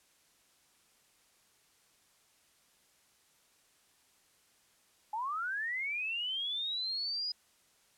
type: linear sweep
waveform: sine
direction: up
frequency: 830.6 to 4978 Hz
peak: -33 dBFS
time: 5.13-7.32 s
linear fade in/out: 5 ms
effects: white hiss -68 dBFS RMS until 7.97 s + low-pass 11000 Hz 12 dB/octave